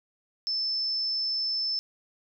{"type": "tone", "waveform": "sine", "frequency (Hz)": 5274, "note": "E8", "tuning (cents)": 0, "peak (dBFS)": -26, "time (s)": [0.47, 1.79], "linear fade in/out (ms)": 0, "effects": []}